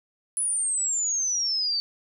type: exponential sweep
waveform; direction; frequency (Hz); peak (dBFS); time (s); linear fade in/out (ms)
sine; down; 10100 to 4530; -23; 0.37-1.8; 0
effects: none